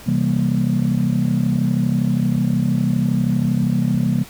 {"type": "chord", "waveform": "sine", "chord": "C dominant seventh", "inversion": "none", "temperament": "just", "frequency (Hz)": [130.81, 163.52, 196.22, 235.5], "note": ["C3", "E3", "G3", "Bb3"], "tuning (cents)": [0, -14, 2, 18], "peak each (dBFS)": -20, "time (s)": [0.06, 4.24], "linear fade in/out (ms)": 20, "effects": ["tanh soft clip ceiling -8 dBFS", "pink hiss -40 dBFS RMS until 4.29 s"]}